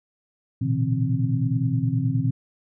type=tone cluster; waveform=sine; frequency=114.4 / 124 / 146 / 164.8 / 264 Hz; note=A#2 / B2 / D3 / E3 / C4; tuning=-32 / +7 / -10 / 0 / +16 cents; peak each=-27 / -23 / -29 / -28 / -28 dBFS; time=0.61-2.31 s; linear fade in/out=10 ms; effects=none